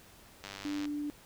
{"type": "click train", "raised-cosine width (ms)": 0.2, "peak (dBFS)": -25, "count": 42, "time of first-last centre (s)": [0.44, 0.854], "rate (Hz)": 99}
{"type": "tone", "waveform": "sine", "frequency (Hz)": 293.7, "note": "D4", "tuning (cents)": 0, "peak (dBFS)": -33, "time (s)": [0.65, 1.1], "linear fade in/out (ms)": 0}
{"effects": ["pink hiss -57 dBFS RMS until 1.25 s"]}